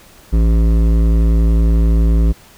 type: tone with hard clipping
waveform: sine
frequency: 55.6 Hz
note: A1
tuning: 19 cents sharp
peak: -11 dBFS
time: 0.32-2.33 s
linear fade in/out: 20 ms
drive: 13 dB
effects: pink hiss -44 dBFS RMS until 2.57 s